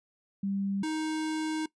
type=tone pair in turn; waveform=sine / square; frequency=197.2 / 313 Hz; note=G3 / D#4; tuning=+11 / +10 cents; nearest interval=minor sixth; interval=799 cents; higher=second; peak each=-28 / -30 dBFS; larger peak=first; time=0.43-0.83 / 0.83-1.66 s; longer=second; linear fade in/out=5 ms; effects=noise-tail reverb RT60 0.1 s tail -19 dB re dry + resampled to 22050 Hz